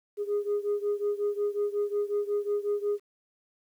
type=beating tone pair; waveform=sine; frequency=409.5 / 415 Hz; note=G#4 / G#4; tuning=-24 / -1 cents; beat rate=5.5 Hz; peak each=-27 / -29 dBFS; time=0.17-3 s; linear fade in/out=50 ms; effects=tanh soft clip ceiling -22 dBFS + 10-bit